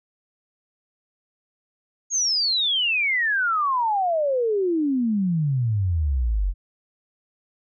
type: exponential sweep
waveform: sine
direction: down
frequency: 6700 to 43 Hz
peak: -19 dBFS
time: 2.1-6.54 s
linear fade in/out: 50 ms
effects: none